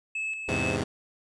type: tone with tremolo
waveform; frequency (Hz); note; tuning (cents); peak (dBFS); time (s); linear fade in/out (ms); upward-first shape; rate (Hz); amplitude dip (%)
triangle; 2600; E7; -24; -27; 0.15-0.76; 5; square; 2.7; 45
type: chord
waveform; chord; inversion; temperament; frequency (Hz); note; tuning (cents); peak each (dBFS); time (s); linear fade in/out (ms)
10% pulse; E augmented; none; equal; 82.41 / 103.83 / 130.81; E2 / G#2 / B#2; 0 / 0 / 0; -23; 0.48-0.84; 10
effects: resampled to 22050 Hz